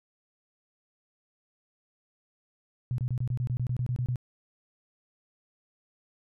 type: tone bursts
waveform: sine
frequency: 124.1 Hz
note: B2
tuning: 9 cents sharp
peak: -26 dBFS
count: 13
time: 2.91-4.158 s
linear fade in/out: 0 ms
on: 72 ms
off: 26 ms
effects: none